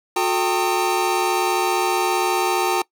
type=tone cluster; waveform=square; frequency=363.2 / 438.4 / 787 / 906 / 1238 Hz; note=F#4 / A4 / G5 / A#5 / D#6; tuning=-32 / -6 / +7 / -50 / -9 cents; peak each=-23 / -29 / -24 / -24 / -29 dBFS; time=0.16-2.82 s; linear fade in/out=5 ms; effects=noise-tail reverb RT60 0.1 s tail -21 dB re dry